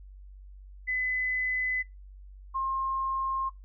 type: tone pair in turn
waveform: sine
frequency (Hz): 2013 / 1066.3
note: B6 / C6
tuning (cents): +33 / +32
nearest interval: major seventh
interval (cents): 1101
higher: first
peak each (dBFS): -27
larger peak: neither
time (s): 0.87-1.83 / 2.54-3.5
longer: neither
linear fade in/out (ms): 20
effects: noise-tail reverb RT60 0.2 s tail -20 dB re dry + added 48 Hz sine -45 dBFS peak until 3.64 s